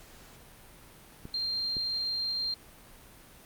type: clicks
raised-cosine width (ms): 3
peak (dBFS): -28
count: 2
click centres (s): 1.254 / 1.768
type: tone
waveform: sine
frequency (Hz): 4182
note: C8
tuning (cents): -2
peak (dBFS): -29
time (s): 1.34-2.54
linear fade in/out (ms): 2
effects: pink hiss -53 dBFS RMS until 3.45 s + Opus 48 kbps